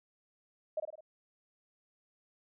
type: tone with echo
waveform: sine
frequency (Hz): 622.3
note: D#5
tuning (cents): 0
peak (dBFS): -30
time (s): 0.77-0.8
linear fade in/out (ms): 5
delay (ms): 52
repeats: 4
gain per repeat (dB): -5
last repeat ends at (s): 1.008
effects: none

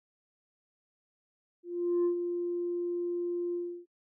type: tone with ADSR envelope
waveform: sine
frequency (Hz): 349.2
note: F4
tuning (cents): 0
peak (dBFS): -21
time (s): 1.63-3.86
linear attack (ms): 420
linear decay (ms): 100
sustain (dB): -8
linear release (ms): 320
effects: noise-tail reverb RT60 0.1 s tail -21 dB re dry + tanh soft clip ceiling -23 dBFS

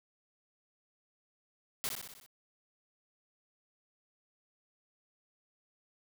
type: noise with echo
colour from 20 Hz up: white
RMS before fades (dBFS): -35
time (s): 1.84-1.89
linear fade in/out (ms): 0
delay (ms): 62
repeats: 6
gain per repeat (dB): -4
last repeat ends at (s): 2.262
effects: none

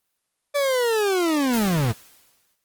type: linear sweep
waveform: 40% pulse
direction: down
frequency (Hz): 583 to 104.3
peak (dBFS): -18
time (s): 0.54-1.93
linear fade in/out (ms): 20
type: noise with exponential decay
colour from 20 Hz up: white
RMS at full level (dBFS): -30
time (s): 1.53-2.55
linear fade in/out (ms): 5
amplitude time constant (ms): 220
effects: white hiss -75 dBFS RMS until 2.64 s + Opus 24 kbps

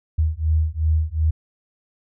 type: beating tone pair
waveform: sine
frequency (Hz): 77.5 / 80.2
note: D#2 / E2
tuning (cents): -6 / -47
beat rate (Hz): 2.7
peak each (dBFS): -20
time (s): 0.18-1.31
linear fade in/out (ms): 10
effects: none

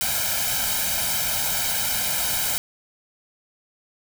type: noise with comb filter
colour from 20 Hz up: white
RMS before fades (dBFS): -24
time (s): 0.01-2.58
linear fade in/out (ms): 0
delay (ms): 1.3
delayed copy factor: +0.95
effects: none

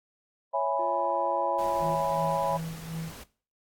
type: chord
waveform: sine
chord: C# minor seventh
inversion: none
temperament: equal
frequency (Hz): 554.4 / 659.3 / 830.6 / 987.8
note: C#5 / E5 / G#5 / B5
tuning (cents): 0 / 0 / 0 / 0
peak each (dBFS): -30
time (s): 0.53-2.58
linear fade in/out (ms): 20
type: tone with pitch glide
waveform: triangle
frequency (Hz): 349.2 to 347.2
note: F4 to F4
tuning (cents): 0 to -10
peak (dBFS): -36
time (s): 0.79-1.95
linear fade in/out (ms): 5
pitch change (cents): -10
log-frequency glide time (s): 0.96-1.05
type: noise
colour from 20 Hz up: pink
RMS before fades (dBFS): -45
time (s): 1.58-3.24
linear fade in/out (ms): 10
type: tone with tremolo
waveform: triangle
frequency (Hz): 162.8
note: E3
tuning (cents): -21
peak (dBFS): -30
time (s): 1.79-3.12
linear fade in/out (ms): 50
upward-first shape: sine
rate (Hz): 2.7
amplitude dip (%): 70
effects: noise-tail reverb RT60 0.4 s tail -19 dB re dry + AAC 64 kbps

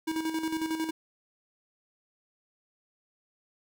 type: tone with tremolo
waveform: square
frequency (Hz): 320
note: D#4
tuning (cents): +49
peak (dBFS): -28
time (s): 0.07-0.91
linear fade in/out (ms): 10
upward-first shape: square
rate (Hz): 11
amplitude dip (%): 55
effects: none

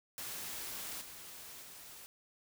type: noise with level steps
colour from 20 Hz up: white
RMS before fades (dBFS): -43 / -50 / -52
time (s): 0.18-2.06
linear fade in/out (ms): 0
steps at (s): 1.01 / 1.62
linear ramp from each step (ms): 5
effects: none

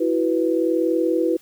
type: chord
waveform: sine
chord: E suspended second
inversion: none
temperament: equal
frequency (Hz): 329.6 / 370 / 493.9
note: E4 / F#4 / B4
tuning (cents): 0 / 0 / 0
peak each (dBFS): -20 / -23 / -22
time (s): 0-1.37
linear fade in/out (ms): 10
effects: white hiss -53 dBFS RMS until 1.41 s

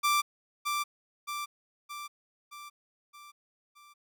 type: tone with echo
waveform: sawtooth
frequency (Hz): 1176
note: D6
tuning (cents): +2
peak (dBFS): -20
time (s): 0.03-0.22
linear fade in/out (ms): 20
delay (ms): 620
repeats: 6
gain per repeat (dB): -5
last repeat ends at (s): 3.94
effects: none

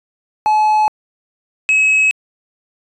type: tone pair in turn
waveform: triangle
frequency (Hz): 856 / 2565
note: A5 / E7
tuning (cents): -48 / -48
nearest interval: octave + perfect fifth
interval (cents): 1900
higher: second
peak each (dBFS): -8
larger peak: neither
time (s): 0.46-0.88 / 1.69-2.11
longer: neither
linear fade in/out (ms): 0
effects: resampled to 24000 Hz

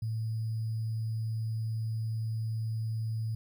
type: tone with sample-and-hold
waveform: sine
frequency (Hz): 111.2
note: A2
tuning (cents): +19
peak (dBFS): -30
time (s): 0.02-3.35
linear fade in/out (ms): 5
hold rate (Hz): 4900
effects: none

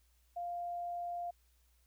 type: tone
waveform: sine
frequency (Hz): 698.5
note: F5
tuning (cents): 0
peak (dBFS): -37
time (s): 0.36-1.31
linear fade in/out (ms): 10
effects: added 60 Hz sine -68 dBFS peak until 1.86 s + white hiss -75 dBFS RMS until 1.86 s

